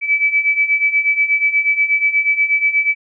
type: beating tone pair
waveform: sine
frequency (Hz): 2296 / 2304.3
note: D7 / D7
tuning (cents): -40 / -33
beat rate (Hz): 8.3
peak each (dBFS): -18 / -14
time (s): 0.01-2.95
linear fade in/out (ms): 50
effects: none

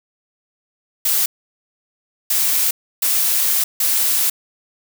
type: noise bursts at uneven times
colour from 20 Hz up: blue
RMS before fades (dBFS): -17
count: 4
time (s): 1.05-1.26 / 2.3-2.71 / 3.02-3.64 / 3.8-4.3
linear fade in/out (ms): 5
effects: none

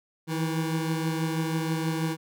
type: beating tone pair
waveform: 25% pulse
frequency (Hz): 160 / 166.2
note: D#3 / E3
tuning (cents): +49 / +15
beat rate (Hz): 6.2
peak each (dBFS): -23 / -30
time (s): 0.27-2.17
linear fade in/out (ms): 50
effects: none

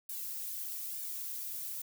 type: noise with flanger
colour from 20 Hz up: violet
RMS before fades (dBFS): -40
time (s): 0.09-1.82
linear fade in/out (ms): 5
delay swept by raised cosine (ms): 1.5 to 3.2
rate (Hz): 1.1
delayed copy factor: -0.9
effects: none

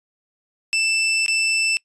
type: tone with dropouts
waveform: sawtooth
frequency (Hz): 2653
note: E7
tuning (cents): +10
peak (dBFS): -14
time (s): 0.73-1.77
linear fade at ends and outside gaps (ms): 0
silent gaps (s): 1.262-1.281
effects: noise-tail reverb RT60 0.1 s tail -24 dB re dry + resampled to 22050 Hz

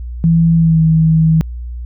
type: tone with pitch glide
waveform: sine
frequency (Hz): 165.6 to 160.24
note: E3 to E3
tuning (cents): +8 to -49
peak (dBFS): -7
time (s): 0.24-1.41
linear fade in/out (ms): 0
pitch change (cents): -57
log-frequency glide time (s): 0.56-0.81
effects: added 60 Hz sine -22 dBFS peak until 1.85 s

